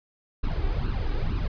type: noise with flanger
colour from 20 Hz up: brown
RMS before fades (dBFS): -26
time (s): 0.43-1.48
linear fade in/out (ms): 10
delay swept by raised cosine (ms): 0.71 to 2.61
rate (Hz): 2.2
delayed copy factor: +0.7
effects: resampled to 11025 Hz